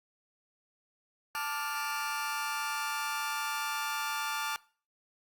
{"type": "chord", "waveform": "sawtooth", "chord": "D minor", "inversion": "second", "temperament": "just", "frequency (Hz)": [881, 1174.7, 1409.6], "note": ["A5", "D6", "F6"], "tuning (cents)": [2, 0, 16], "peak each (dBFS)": -33, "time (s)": [1.35, 4.56], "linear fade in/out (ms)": 0, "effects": ["noise-tail reverb RT60 0.4 s tail -21 dB re dry", "Opus 48 kbps"]}